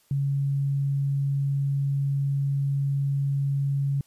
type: tone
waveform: sine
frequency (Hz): 139.3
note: C#3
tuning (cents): +9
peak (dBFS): -22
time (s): 0.11-4.01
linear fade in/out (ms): 2
effects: white hiss -63 dBFS RMS until 4.06 s + resampled to 32000 Hz